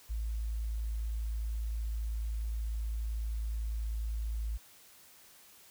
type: tone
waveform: sine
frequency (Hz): 55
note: A1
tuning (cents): 0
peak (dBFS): -32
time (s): 0.09-4.58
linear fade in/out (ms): 20
effects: white hiss -58 dBFS RMS until 5.7 s